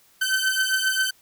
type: beating tone pair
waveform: sawtooth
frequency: 1531 / 1538.5 Hz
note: G6 / G6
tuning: -41 / -33 cents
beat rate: 7.5 Hz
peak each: -20 dBFS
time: 0.21-1.11 s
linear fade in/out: 10 ms
effects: white hiss -58 dBFS RMS until 1.21 s